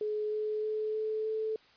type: tone with pitch steps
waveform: sine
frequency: 424.5 / 427.7 / 430.9 / 434.2 / 437.4 Hz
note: G#4 / A4 / A4 / A4 / A4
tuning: +38 / -49 / -36 / -23 / -10 cents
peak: -30 dBFS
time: 0.01-1.56 s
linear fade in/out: 2 ms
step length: 310 ms
effects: white hiss -61 dBFS RMS until 1.76 s + resampled to 11025 Hz